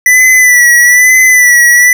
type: tone with vibrato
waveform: square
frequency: 1975.5 Hz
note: B6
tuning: in tune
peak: -3 dBFS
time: 0.06-1.93 s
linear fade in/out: 2 ms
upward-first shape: sine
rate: 1.1 Hz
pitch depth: 48 cents each way
effects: none